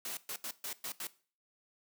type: noise bursts at uneven times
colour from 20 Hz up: white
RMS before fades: -40 dBFS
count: 6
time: 0.05-0.17 / 0.29-0.36 / 0.44-0.51 / 0.64-0.73 / 0.84-0.92 / 1-1.07 s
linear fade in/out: 2 ms
effects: noise-tail reverb RT60 0.4 s tail -18 dB re dry + high-pass 200 Hz 12 dB/octave